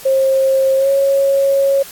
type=tone with pitch glide; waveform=sine; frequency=534 to 550.3 Hz; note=C5 to C#5; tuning=+35 to -13 cents; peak=-10 dBFS; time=0.05-1.83 s; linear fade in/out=10 ms; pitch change=+52 cents; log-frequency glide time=0.77-0.89 s; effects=white hiss -35 dBFS RMS until 1.91 s + AAC 64 kbps